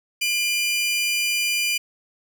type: tone pair together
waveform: sawtooth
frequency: 2400 / 2982 Hz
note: D7 / F#7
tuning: +37 / +13 cents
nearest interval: major third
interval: 376 cents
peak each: -18 / -24 dBFS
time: 0.21-1.78 s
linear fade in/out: 10 ms
effects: none